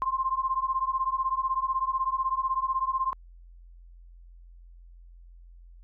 sine beating tone pair, 1046.5 / 1062.5 Hz, C6 / C6, 0 / +26 cents, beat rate 16 Hz, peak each -28 dBFS, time 0.02-3.13 s, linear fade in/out 0 ms, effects added 43 Hz sine -47 dBFS peak until 5.83 s

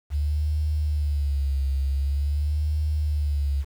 sine tone with vibrato, 72 Hz, D2, 34 cents flat, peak -21 dBFS, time 0.1-3.65 s, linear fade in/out 50 ms, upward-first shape sine, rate 0.46 Hz, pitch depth 100 cents each way, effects 8-bit

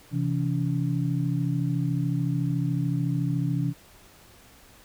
sine tone cluster, 131.9 / 165.7 / 285.6 Hz, C3 / E3 / D4, +14 / +9 / -48 cents, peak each -26 / -27 / -31 dBFS, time 0.11-3.74 s, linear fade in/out 50 ms, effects pink hiss -53 dBFS RMS until 4.84 s

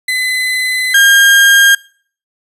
35% pulse tone pair in turn, 2021 / 1612 Hz, B6 / G6, +39 / +48 cents, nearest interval major third, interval 391 cents, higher first, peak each -11 / -3 dBFS, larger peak second, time 0.08-0.94 / 0.94-1.75 s, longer first, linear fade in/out 5 ms, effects noise-tail reverb RT60 0.5 s tail -24 dB re dry + resampled to 32000 Hz

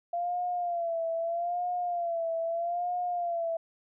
sine tone with vibrato, 687 Hz, F5, 29 cents flat, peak -28 dBFS, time 0.13-3.57 s, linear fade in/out 5 ms, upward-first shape sine, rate 0.79 Hz, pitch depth 71 cents each way, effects none

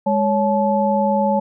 sine tone cluster, 206.8 / 557 / 864 Hz, G#3 / C#5 / A5, -7 / +8 / -32 cents, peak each -19 dBFS, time 0.06-1.4 s, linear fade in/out 10 ms, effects none

